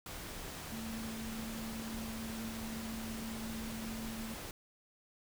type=tone in noise; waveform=sine; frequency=224 Hz; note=A3; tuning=31 cents sharp; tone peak=-41 dBFS; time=0.72-4.34 s; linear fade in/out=2 ms; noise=pink; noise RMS=-45 dBFS; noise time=0.06-4.51 s; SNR=+1 dB; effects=none